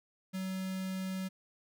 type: tone with notch filter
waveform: square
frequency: 188.6 Hz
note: F#3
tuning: 33 cents sharp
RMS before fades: -37 dBFS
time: 0.33-1.29 s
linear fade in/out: 20 ms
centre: 770 Hz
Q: 1
effects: none